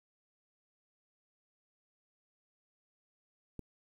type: click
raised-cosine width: 3 ms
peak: -29 dBFS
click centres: 3.593 s
effects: 10-bit